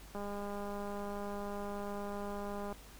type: click train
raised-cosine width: 1 ms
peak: -29 dBFS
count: 524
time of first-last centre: 0.15-2.726 s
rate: 203 Hz
effects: added 50 Hz sine -54 dBFS peak until 2.99 s + pink hiss -56 dBFS RMS until 2.99 s